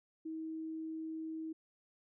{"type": "tone", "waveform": "sine", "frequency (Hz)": 319.4, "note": "D#4", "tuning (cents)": 45, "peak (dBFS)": -39, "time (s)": [0.25, 1.53], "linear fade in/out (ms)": 10, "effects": []}